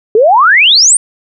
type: exponential sweep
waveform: sine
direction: up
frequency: 409.7 to 9400 Hz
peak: -3 dBFS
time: 0.15-0.97 s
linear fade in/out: 2 ms
effects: none